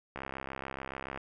click train, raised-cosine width 0.5 ms, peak -23 dBFS, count 69, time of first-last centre 0.16-1.175 s, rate 67 Hz, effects none

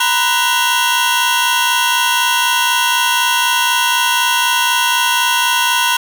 40% pulse tone cluster, 946 / 1010 / 1488 / 2731 / 3277 Hz, A#5 / B5 / F#6 / F7 / G#7, +25 / +39 / +9 / -39 / -24 cents, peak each -18 dBFS, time 0-5.97 s, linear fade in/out 5 ms, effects none

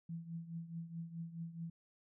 sine tone with tremolo, 166.6 Hz, E3, 19 cents sharp, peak -39 dBFS, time 0.09-1.7 s, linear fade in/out 5 ms, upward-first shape triangle, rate 4.7 Hz, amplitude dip 80%, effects none

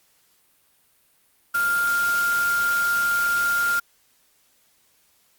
sine tone in noise, 1400 Hz, F6, 4 cents sharp, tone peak -19 dBFS, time 1.54-3.8 s, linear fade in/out 10 ms, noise white, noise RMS -32 dBFS, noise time 1.54-3.8 s, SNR +10 dB, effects white hiss -62 dBFS RMS until 5.38 s + Opus 48 kbps

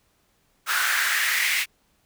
pink noise with high-pass filter sweep, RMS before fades -23 dBFS, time 0.66-1.66 s, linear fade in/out 50 ms, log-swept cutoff 1400 to 2200 Hz, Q 3.8, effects pink hiss -66 dBFS RMS until 2.05 s

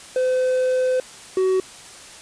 triangle tone pair in turn, 511 / 375.7 Hz, C5 / F#4, -41 / +26 cents, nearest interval perfect fourth, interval 533 cents, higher first, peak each -15 / -14 dBFS, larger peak second, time 0.16-1 / 1.37-1.6 s, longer first, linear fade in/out 2 ms, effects white hiss -41 dBFS RMS until 2.21 s + resampled to 22050 Hz

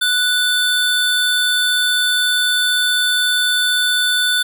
square tone pair together, 1481 / 3525 Hz, F#6 / A7, +1 / +2 cents, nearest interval octave + minor third, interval 1501 cents, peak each -18 / -17 dBFS, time 0.01-4.43 s, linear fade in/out 10 ms, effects none

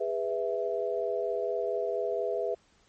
sine chord, E major, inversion first, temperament equal with one note detuned, 409.6 / 493.9 / 659.3 Hz, G#4 / B4 / E5, -24 / 0 / 0 cents, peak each -32 / -32 / -32 dBFS, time 0-2.55 s, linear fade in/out 10 ms, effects pink hiss -65 dBFS RMS until 2.88 s + MP3 32 kbps

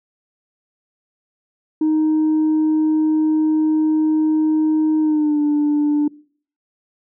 sine tone with pitch glide, 311.1 to 295.3 Hz, D#4 to D4, 0 to +10 cents, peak -12 dBFS, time 1.81-6.08 s, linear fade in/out 5 ms, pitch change -90 cents, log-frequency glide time 5-5.41 s, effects noise-tail reverb RT60 0.5 s tail -23 dB re dry + tanh soft clip ceiling -12 dBFS

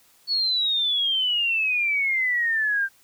sine exponential sweep, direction down, 4446 to 1568 Hz, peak -20 dBFS, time 0.27-2.89 s, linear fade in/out 50 ms, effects white hiss -58 dBFS RMS until 3.03 s

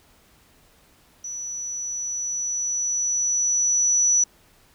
sine tone with level ramp, 5920 Hz, F#8, in tune, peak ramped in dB -30 to -15 dBFS, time 1.24-4.24 s, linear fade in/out 5 ms, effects pink hiss -57 dBFS RMS until 4.74 s

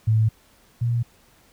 sine tone pair in turn, 110.1 / 118.33 Hz, A2 / A#2, +2 / +26 cents, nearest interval minor second, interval 124 cents, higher second, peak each -15 / -19 dBFS, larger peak first, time 0.07-0.29 / 0.81-1.03 s, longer neither, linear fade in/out 10 ms, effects pink hiss -57 dBFS RMS until 1.52 s

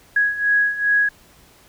sine beating tone pair, 1661.2 / 1663.7 Hz, G#6 / G#6, 0 / +3 cents, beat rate 2.5 Hz, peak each -21 / -17 dBFS, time 0.16-1.09 s, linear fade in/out 5 ms, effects pink hiss -51 dBFS RMS until 1.68 s

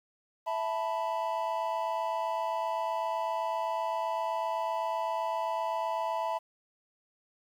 triangle chord, E suspended fourth, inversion none, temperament equal, 659.3 / 880 / 987.8 Hz, E5 / A5 / B5, 0 / 0 / 0 cents, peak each -32 dBFS, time 0.46-6.39 s, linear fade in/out 20 ms, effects 10-bit

